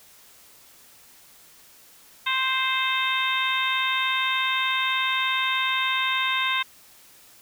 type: harmonic tone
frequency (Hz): 523.3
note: C5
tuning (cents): 0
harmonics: 2 / 3 / 4 / 5 / 6 / 7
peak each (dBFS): -27 / -30 / -28 / -29 / -33 / -28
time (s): 2.26-6.63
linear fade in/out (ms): 10
effects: white hiss -52 dBFS RMS until 7.41 s